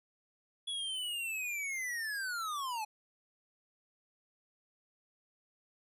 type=linear sweep; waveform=square; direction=down; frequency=3395 to 830.6 Hz; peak=-36 dBFS; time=0.67-2.85 s; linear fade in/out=10 ms; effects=resampled to 32000 Hz